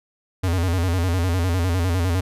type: tone with vibrato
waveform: square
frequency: 88.7 Hz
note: F2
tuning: 27 cents sharp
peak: -19 dBFS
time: 0.43-2.21 s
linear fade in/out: 10 ms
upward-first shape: square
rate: 9.9 Hz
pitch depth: 89 cents each way
effects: resampled to 32000 Hz